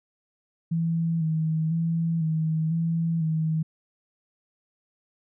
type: tone with vibrato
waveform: sine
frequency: 162.1 Hz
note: E3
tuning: 29 cents flat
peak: -22 dBFS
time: 0.71-3.63 s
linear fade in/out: 10 ms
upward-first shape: square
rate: 1 Hz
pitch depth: 36 cents each way
effects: none